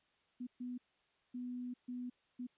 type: tone bursts at uneven times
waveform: sine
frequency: 247.4 Hz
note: B3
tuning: 3 cents sharp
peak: -40 dBFS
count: 5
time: 0.4-0.47 / 0.6-0.78 / 1.34-1.74 / 1.88-2.1 / 2.39-2.47 s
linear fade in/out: 10 ms
effects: white hiss -75 dBFS RMS until 2.57 s + resampled to 8000 Hz